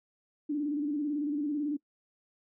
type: tone with vibrato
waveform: sine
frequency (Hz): 293.6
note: D4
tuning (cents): 0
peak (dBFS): -28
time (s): 0.49-1.77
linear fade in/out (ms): 10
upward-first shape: square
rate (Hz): 18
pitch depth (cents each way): 55
effects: noise-tail reverb RT60 0.1 s tail -22 dB re dry